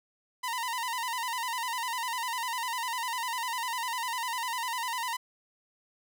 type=tone with vibrato; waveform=sawtooth; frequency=963 Hz; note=B5; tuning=44 cents flat; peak=-27 dBFS; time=0.43-5.17 s; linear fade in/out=10 ms; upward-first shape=square; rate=10 Hz; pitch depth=74 cents each way; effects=none